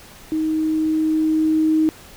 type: tone with level ramp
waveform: sine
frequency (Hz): 314.1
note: D#4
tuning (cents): +16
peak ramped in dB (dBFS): -18 to -13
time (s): 0.32-1.89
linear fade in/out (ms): 0
effects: pink hiss -43 dBFS RMS until 2.16 s